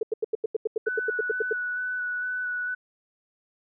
sine tone bursts, 440 Hz, A4, in tune, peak -21 dBFS, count 15, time 0.01-1.529 s, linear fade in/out 5 ms, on 21 ms, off 86 ms
sine tone with vibrato, 1485 Hz, F#6, 6 cents sharp, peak -27 dBFS, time 0.86-2.75 s, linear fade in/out 10 ms, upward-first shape square, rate 2.2 Hz, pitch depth 12 cents each way
effects none

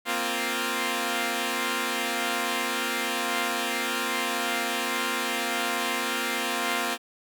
5% pulse chord, Bb suspended second, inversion none, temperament equal, 233.1 / 261.6 / 349.2 Hz, Bb3 / C4 / F4, 0 / 0 / 0 cents, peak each -19 dBFS, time 0.05-6.98 s, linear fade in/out 50 ms, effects none

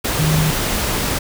sine tone in noise, 155.6 Hz, D#3, in tune, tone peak -14 dBFS, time 0.19-0.51 s, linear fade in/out 10 ms, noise pink, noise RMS -20 dBFS, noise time 0.04-1.19 s, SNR +3 dB, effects none

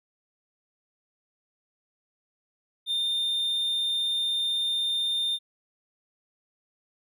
triangle tone, 3618 Hz, A7, 48 cents sharp, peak -23 dBFS, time 2.86-5.39 s, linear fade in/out 50 ms, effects none

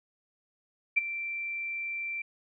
sine tone with ADSR envelope, 2349 Hz, D7, in tune, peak -18 dBFS, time 0.96-2.22 s, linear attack 18 ms, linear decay 17 ms, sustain -14 dB, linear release 5 ms, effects none

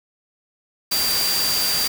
sine tone in noise, 4717 Hz, D8, 7 cents sharp, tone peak -21 dBFS, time 0.91-1.88 s, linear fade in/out 10 ms, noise white, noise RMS -23 dBFS, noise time 0.91-1.88 s, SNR -1 dB, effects none

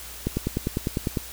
click train, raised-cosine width 3 ms, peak -11 dBFS, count 10, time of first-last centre 0.27-1.172 s, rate 9.98 Hz, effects added 60 Hz sine -45 dBFS peak until 1.32 s + white hiss -40 dBFS RMS until 1.32 s

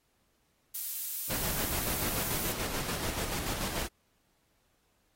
violet noise, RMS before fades -34 dBFS, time 0.74-2.53 s, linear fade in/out 10 ms
pink noise with tremolo, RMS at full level -34 dBFS, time 1.29-3.88 s, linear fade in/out 20 ms, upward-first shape square, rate 6.9 Hz, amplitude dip 35%
effects pink hiss -73 dBFS RMS until 5.15 s + AAC 48 kbps

